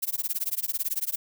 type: noise with tremolo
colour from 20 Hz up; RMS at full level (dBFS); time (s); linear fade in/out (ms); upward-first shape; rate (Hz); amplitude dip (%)
violet; -26; 0.02-1.16; 10; sine; 18; 100
effects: none